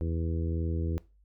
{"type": "harmonic tone", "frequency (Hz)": 82.41, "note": "E2", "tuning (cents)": 0, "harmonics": [1, 2, 3, 4, 5, 6], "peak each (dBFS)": [-29, -37, -41, -38, -43, -44], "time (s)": [0.01, 0.98], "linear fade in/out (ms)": 0, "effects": ["noise-tail reverb RT60 0.3 s tail -20 dB re dry", "added 50 Hz sine -59 dBFS peak until 1.24 s"]}